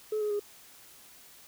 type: tone with pitch steps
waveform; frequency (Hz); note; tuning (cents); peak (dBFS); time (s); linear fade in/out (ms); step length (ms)
sine; 429.3 / 420.5 / 411.8; A4 / G#4 / G#4; -43 / +22 / -15; -26; 0.12-0.396; 5; 92
effects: tanh soft clip ceiling -25 dBFS + white hiss -54 dBFS RMS until 1.47 s